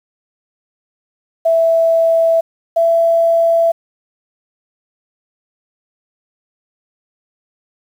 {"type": "tone pair in turn", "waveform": "sine", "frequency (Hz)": [659.3, 667.3], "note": ["E5", "E5"], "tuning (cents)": [0, 21], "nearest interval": "unison", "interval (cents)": 21, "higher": "second", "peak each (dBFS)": -9, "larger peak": "neither", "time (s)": [[1.45, 2.41], [2.76, 3.72]], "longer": "neither", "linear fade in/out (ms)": 10, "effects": ["7-bit"]}